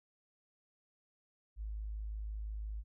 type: tone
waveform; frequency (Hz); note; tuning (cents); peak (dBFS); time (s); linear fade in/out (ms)
sine; 52.9; G#1; +33; -38; 1.56-2.84; 50
effects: none